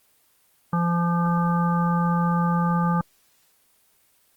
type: harmonic tone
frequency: 171.8 Hz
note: F3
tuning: 28 cents flat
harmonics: 1 / 3 / 5 / 7 / 9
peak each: -20 / -34 / -28 / -27 / -37 dBFS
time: 0.73-3.01 s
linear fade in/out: 2 ms
effects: white hiss -62 dBFS RMS until 4.36 s + Opus 24 kbps